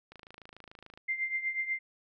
click train, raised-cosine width 0.3 ms, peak -33 dBFS, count 24, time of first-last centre 0.12-0.975 s, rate 26.9 Hz
sine tone with tremolo, 2093 Hz, C7, in tune, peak -27 dBFS, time 1.08-1.79 s, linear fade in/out 10 ms, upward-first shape triangle, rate 8.2 Hz, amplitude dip 80%
effects none

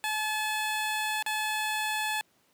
15% pulse tone with dropouts, 860 Hz, A5, 40 cents flat, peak -22 dBFS, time 0.04-2.21 s, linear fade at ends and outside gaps 0 ms, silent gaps 1.225-1.263 s, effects pink hiss -67 dBFS RMS until 2.53 s + high-pass 150 Hz 12 dB/octave

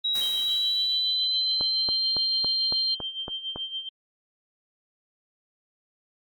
sine tone with pitch glide, 3853 to 4178 Hz, B7 to C8, -44 to -3 cents, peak -23 dBFS, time 0.04-2.95 s, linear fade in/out 10 ms, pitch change +141 cents, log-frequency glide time 0.23-2.07 s
white noise with exponential decay, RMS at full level -35 dBFS, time 0.15-1.63 s, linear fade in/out 2 ms, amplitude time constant 320 ms
sine tone with tremolo, 3145 Hz, G7, 5 cents sharp, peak -28 dBFS, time 0.21-3.89 s, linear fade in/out 5 ms, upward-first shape sine, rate 7.1 Hz, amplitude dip 70%
click train, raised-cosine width 1 ms, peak -20 dBFS, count 8, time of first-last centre 1.61-3.56 s, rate 3.59 Hz
effects Opus 32 kbps

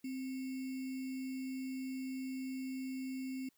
sine tone with sample-and-hold, 261.6 Hz, C4, in tune, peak -38 dBFS, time 0.04-3.49 s, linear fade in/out 5 ms, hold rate 2450 Hz, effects white hiss -75 dBFS RMS until 3.57 s

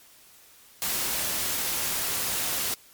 white noise, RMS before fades -28 dBFS, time 0.82-2.74 s, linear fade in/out 0 ms, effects white hiss -54 dBFS RMS until 2.93 s + MP3 96 kbps

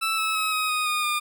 20% pulse tone with pitch steps, 1318.5 / 1299.6 / 1281 / 1262.6 / 1244.5 / 1226.7 / 1209.1 Hz, E6 / E6 / E6 / D#6 / D#6 / D#6 / D#6, 0 / -25 / -50 / +25 / 0 / -25 / -50 cents, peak -18 dBFS, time 0.01-1.2 s, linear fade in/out 20 ms, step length 170 ms, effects none

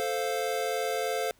square chord, F major, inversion first, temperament equal, 440 / 523.3 / 698.5 Hz, A4 / C5 / F5, 0 / 0 / 0 cents, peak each -33 dBFS, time 0-1.31 s, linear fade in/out 0 ms, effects pink hiss -63 dBFS RMS until 1.39 s

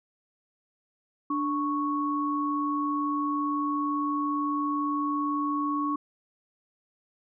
sine tone pair together, 293.7 / 1108 Hz, D4 / C#6, 0 / -1 cents, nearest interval octave + major seventh, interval 2299 cents, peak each -28 dBFS, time 1.3-5.96 s, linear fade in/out 5 ms, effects none

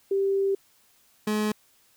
sine / 30% pulse tone pair in turn, 392 / 212.5 Hz, G4 / G#3, 0 / +40 cents, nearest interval major seventh, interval 1060 cents, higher first, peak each -21 dBFS, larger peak neither, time 0.11-0.55 / 1.27-1.52 s, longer first, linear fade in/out 5 ms, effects white hiss -62 dBFS RMS until 1.96 s

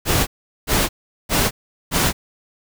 pink noise bursts, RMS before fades -17 dBFS, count 4, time 0.05-2.13 s, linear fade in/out 50 ms, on 220 ms, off 400 ms, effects none

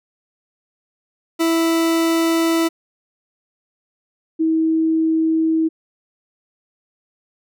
40% pulse / sine tone pair in turn, 329.6 / 321.3 Hz, E4 / E4, 0 / -44 cents, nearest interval unison, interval 44 cents, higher first, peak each -14 dBFS, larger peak neither, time 1.39-2.69 / 4.39-5.69 s, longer neither, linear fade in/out 20 ms, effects none

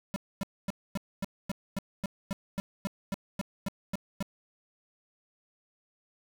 square tone bursts, 196 Hz, G3, in tune, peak -30 dBFS, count 16, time 0.14-4.226 s, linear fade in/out 0 ms, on 21 ms, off 250 ms, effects none

